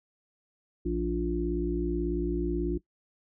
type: harmonic tone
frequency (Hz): 58.27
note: A#1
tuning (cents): 0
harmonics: 1 / 3 / 5 / 6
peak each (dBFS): -32 / -35 / -32 / -30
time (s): 0.85-2.78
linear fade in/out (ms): 10
effects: noise-tail reverb RT60 0.1 s tail -18 dB re dry